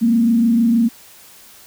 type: tone with frequency modulation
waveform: sine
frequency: 231.4 Hz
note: A#3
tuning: 13 cents flat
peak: -11 dBFS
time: 0.01-0.89 s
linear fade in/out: 20 ms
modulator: 26.4 Hz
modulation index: 0.51
effects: white hiss -44 dBFS RMS until 1.66 s